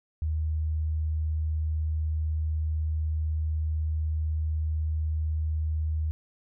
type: tone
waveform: sine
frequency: 78 Hz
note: D#2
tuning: 5 cents sharp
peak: -25 dBFS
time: 0.22-6.11 s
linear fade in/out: 0 ms
effects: none

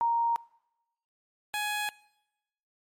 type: tone pair in turn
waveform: sine / 15% pulse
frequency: 932.3 / 836.8 Hz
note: A#5 / G#5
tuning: 0 / +13 cents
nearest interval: major second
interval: 187 cents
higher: first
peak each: -23 dBFS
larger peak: neither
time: 0.01-0.36 / 1.54-1.89 s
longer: neither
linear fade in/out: 0 ms
effects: noise-tail reverb RT60 0.9 s tail -23 dB re dry + MP3 64 kbps

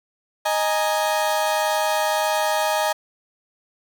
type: chord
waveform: 35% pulse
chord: D# suspended fourth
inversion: none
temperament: equal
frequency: 622.3 / 830.6 / 932.3 Hz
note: D#5 / G#5 / A#5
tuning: 0 / 0 / 0 cents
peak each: -21 / -22 / -24 dBFS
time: 0.45-2.93 s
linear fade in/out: 10 ms
effects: none

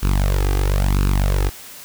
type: tone with flanger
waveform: sawtooth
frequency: 48 Hz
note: G1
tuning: 36 cents flat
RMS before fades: -17 dBFS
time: 0.02-1.5 s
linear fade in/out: 20 ms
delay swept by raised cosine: 0.73 to 2.53 ms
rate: 0.99 Hz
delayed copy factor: +0.85
effects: white hiss -38 dBFS RMS until 1.84 s

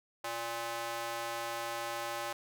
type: tone with high-pass filter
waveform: square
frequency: 116.54 Hz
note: A#2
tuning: in tune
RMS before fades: -38 dBFS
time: 0.24-2.33 s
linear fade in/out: 5 ms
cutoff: 730 Hz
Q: 1.3
effects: none

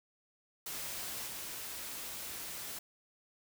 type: noise with level steps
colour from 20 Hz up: white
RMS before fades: -41 / -43 dBFS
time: 0.66-2.79 s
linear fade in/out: 5 ms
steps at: 1.26 s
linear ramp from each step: 20 ms
effects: none

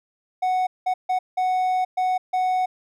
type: tone bursts at uneven times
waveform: triangle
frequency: 740 Hz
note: F#5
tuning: in tune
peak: -17 dBFS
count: 6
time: 0.42-0.67 / 0.86-0.94 / 1.09-1.19 / 1.37-1.85 / 1.97-2.18 / 2.33-2.66 s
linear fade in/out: 10 ms
effects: none

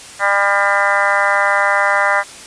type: harmonic tone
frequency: 200 Hz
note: G3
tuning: 35 cents sharp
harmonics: 3 / 4 / 5 / 6 / 7 / 8 / 9 / 10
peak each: -20 / -20 / -20 / -20 / -20 / -20 / -20 / -20 dBFS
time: 0.19-2.24 s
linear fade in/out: 50 ms
effects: white hiss -35 dBFS RMS until 2.46 s + resampled to 22050 Hz

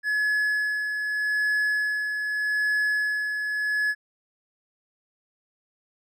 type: tone with tremolo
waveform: triangle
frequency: 1700 Hz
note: G#6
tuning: 40 cents sharp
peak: -19 dBFS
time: 0.03-3.95 s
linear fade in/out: 50 ms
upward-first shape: sine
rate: 0.82 Hz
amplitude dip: 45%
effects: none

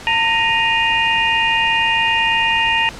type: tone cluster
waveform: sine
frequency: 907 / 1870 / 2474 / 2811 Hz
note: A#5 / A#6 / D#7 / F7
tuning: -48 / +5 / -10 / +11 cents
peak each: -19 dBFS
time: 0.07-2.89 s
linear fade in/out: 0 ms
effects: pink hiss -34 dBFS RMS until 2.99 s + low-pass 7000 Hz 12 dB/octave

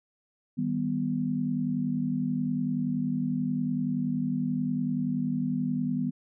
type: chord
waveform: sine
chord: Eb augmented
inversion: none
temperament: equal with one note detuned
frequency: 156.92 / 196 / 246.9 Hz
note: Eb3 / G3 / B3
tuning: +15 / 0 / 0 cents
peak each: -32 / -32 / -28 dBFS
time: 0.57-6.11 s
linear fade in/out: 20 ms
effects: none

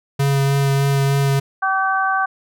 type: tone with vibrato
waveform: square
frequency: 138.59 Hz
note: C#3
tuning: in tune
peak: -15 dBFS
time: 0.19-1.4 s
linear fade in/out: 10 ms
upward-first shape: sine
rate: 3.3 Hz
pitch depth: 12 cents each way
type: harmonic tone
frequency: 384.1 Hz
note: G4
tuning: 35 cents flat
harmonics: 2 / 3 / 4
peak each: -20 / -20 / -20 dBFS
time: 1.62-2.26 s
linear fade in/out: 10 ms
effects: none

